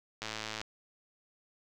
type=click train; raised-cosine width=0.2 ms; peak=-20 dBFS; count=44; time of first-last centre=0.22-0.614 s; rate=109 Hz; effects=none